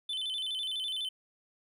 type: tone with vibrato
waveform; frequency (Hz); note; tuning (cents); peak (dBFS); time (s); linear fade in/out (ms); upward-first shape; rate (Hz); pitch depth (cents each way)
triangle; 3280; G#7; -22; -31; 0.09-1.09; 5; square; 12; 120
effects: none